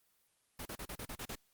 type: noise bursts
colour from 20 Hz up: pink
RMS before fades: -43 dBFS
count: 8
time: 0.59-1.354 s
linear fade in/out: 5 ms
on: 64 ms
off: 36 ms
effects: white hiss -74 dBFS RMS until 1.53 s + Opus 32 kbps